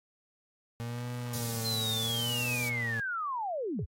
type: tone with vibrato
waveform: 35% pulse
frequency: 116.54 Hz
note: A#2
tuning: in tune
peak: -33 dBFS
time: 0.8-3 s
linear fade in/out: 0 ms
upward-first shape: sine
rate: 0.73 Hz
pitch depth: 84 cents each way
type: high-pass noise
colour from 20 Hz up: pink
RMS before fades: -40 dBFS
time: 1.33-2.69 s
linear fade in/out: 5 ms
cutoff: 4300 Hz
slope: 24 dB/octave
type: linear sweep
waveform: sine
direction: down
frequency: 4186 to 50.9 Hz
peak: -31 dBFS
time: 1.64-3.86 s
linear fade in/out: 20 ms
type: tone with exponential decay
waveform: sine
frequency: 415.3 Hz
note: G#4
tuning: in tune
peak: -33 dBFS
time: 3.79-3.86 s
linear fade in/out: 2 ms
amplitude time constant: 15 ms
effects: AAC 48 kbps